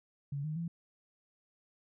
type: tone with pitch steps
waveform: sine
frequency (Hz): 141.4 / 154.2 / 168.15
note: C#3 / D#3 / E3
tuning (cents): +35 / -15 / +35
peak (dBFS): -34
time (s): 0.32-0.68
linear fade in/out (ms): 5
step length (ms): 120
effects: none